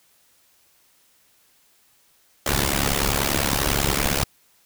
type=noise with amplitude modulation; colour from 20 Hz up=pink; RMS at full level=-18 dBFS; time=2.46-4.24 s; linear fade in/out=5 ms; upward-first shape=sine; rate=70.2 Hz; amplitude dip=95%; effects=white hiss -60 dBFS RMS until 4.65 s